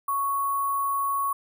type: tone with sample-and-hold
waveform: sine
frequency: 1108.7 Hz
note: C#6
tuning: in tune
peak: -23 dBFS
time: 0.08-1.33 s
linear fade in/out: 5 ms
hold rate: 11025 Hz
effects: none